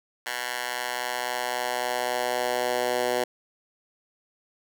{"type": "tone with high-pass filter sweep", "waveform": "10% pulse", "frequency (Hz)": 123.7, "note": "B2", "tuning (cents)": 3, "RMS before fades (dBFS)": -28, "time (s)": [0.26, 3.24], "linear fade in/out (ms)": 5, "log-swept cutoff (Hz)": [1300, 460], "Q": 1.3, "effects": []}